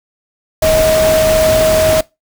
sine tone in noise, 632 Hz, D#5, 27 cents sharp, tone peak -9 dBFS, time 0.62-2.01 s, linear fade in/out 5 ms, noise pink, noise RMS -17 dBFS, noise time 0.62-2.01 s, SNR +5 dB, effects noise-tail reverb RT60 0.2 s tail -21 dB re dry

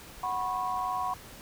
sine chord, F# suspended fourth, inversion none, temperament equal with one note detuned, 740 / 987.8 / 1090.9 Hz, F#5 / B5 / C#6, 0 / 0 / -28 cents, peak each -33 dBFS, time 0.23-1.14 s, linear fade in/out 5 ms, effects pink hiss -48 dBFS RMS until 1.41 s

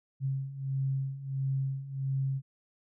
sine beating tone pair, 134.1 / 135.6 Hz, C3 / C#3, +43 / -38 cents, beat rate 1.5 Hz, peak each -35 / -31 dBFS, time 0.2-2.42 s, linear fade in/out 50 ms, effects none

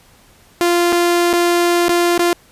sawtooth tone with dropouts, 347.2 Hz, F4, 10 cents flat, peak -8 dBFS, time 0.61-2.33 s, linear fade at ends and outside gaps 0 ms, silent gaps 0.923-0.928 / 1.33-1.335 / 1.883-1.893 / 2.178-2.193 s, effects pink hiss -49 dBFS RMS until 2.51 s + resampled to 32000 Hz

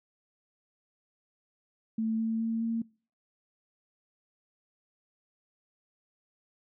sine tone with pitch steps, 222.4 / 224.3 / 226.3 / 228.3 Hz, A3 / A3 / A3 / A#3, +19 / +34 / +49 / -36 cents, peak -27 dBFS, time 1.98-2.82 s, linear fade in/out 5 ms, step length 210 ms, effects noise-tail reverb RT60 0.4 s tail -24 dB re dry

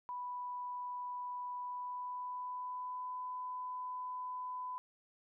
sine tone with pitch glide, 987.8 to 1002.7 Hz, B5 to B5, 0 to +26 cents, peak -39 dBFS, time 0.09-4.78 s, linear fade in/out 0 ms, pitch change +26 cents, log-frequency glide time 1.59-3.14 s, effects none

